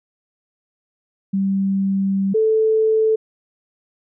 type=tone pair in turn; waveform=sine; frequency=194.7 / 439.1 Hz; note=G3 / A4; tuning=-12 / -4 cents; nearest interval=octave + major second; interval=1408 cents; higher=second; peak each=-16 / -13 dBFS; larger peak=second; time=1.33-2.34 / 2.34-3.16 s; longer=first; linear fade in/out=10 ms; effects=none